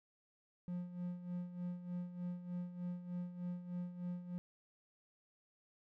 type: tone with tremolo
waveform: triangle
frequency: 177.4 Hz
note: F3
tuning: 27 cents sharp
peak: -36 dBFS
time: 0.68-4.38 s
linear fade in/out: 0 ms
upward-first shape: sine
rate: 3.3 Hz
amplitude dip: 70%
effects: none

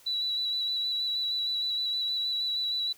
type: tone with vibrato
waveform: sine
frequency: 3939 Hz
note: B7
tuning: 5 cents flat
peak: -27 dBFS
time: 0.06-2.93 s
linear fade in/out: 10 ms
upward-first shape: square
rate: 6.4 Hz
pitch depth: 14 cents each way
effects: white hiss -57 dBFS RMS until 2.97 s

